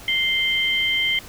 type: tone pair together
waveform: sine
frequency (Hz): 2093 / 3131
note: C7 / G7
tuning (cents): 0 / -3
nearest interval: perfect fifth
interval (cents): 697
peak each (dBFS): -21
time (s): 0.08-1.19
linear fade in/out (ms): 2
effects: pink hiss -41 dBFS RMS until 1.28 s